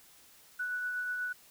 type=tone with tremolo; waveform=sine; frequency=1480 Hz; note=F#6; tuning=in tune; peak=-31 dBFS; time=0.59-1.33 s; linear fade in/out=10 ms; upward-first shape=triangle; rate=8.2 Hz; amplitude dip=30%; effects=white hiss -59 dBFS RMS until 1.5 s